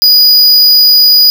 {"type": "tone", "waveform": "square", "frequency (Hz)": 4926, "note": "D#8", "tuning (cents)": -18, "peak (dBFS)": -3, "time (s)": [0.02, 1.3], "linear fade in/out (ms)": 0, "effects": []}